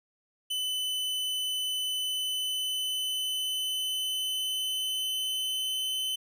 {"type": "tone with pitch glide", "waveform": "45% pulse", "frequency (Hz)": [3015, 3043], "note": ["F#7", "F#7"], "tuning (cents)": [32, 48], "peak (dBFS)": -29, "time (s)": [0.5, 6.16], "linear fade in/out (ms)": 10, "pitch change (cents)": 16, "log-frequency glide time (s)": [1.96, 5.88], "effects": []}